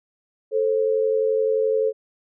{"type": "tone pair together", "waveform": "sine", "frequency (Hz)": [440, 531.6], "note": ["A4", "C5"], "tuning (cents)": [0, 27], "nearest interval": "minor third", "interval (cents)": 327, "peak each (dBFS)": [-19, -23], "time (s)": [0.51, 1.93], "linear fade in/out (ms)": 50, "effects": []}